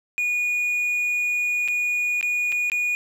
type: tone with dropouts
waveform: triangle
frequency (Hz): 2452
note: D#7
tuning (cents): -26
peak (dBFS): -19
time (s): 0.18-2.95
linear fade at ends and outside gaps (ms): 0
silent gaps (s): 1.678-1.684 / 2.211-2.228 / 2.52-2.524 / 2.699-2.718
effects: none